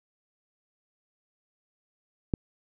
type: click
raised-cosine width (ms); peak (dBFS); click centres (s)
3; -12; 2.338
effects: none